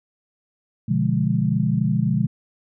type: chord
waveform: sine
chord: B diminished seventh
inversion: none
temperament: equal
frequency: 123.47 / 146.83 / 174.61 / 207.7 Hz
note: B2 / D3 / F3 / Ab3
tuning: 0 / 0 / 0 / 0 cents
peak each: -23 dBFS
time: 0.88-2.27 s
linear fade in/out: 10 ms
effects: none